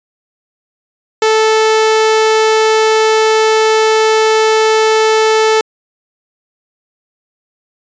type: tone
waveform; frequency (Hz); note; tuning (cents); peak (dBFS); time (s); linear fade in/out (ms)
sawtooth; 438.5; A4; -6; -4; 1.22-5.61; 2
effects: resampled to 16000 Hz